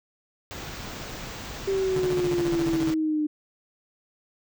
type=band-stop noise; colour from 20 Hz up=pink; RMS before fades=-37 dBFS; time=0.51-2.94 s; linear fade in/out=0 ms; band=7600 to 15000 Hz; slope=48 dB/octave
type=exponential sweep; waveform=sine; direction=down; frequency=392 to 300.3 Hz; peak=-22 dBFS; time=1.67-3.27 s; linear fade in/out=10 ms
type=tone bursts; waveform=sawtooth; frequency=146.7 Hz; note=D3; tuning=2 cents flat; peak=-25 dBFS; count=14; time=1.96-2.904 s; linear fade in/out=2 ms; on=34 ms; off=36 ms
effects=none